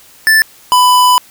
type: tone pair in turn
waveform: square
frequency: 1760 / 996.4 Hz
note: A6 / B5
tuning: 0 / +15 cents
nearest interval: minor seventh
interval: 985 cents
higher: first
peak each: -6 dBFS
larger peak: neither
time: 0.27-0.42 / 0.72-1.18 s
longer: second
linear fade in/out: 0 ms
effects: white hiss -42 dBFS RMS until 1.3 s